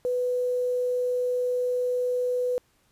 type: tone with quantisation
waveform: sine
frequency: 496.4 Hz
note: B4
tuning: 9 cents sharp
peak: -23 dBFS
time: 0.05-2.58 s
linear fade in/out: 0 ms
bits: 8
effects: pink hiss -66 dBFS RMS until 2.91 s + resampled to 32000 Hz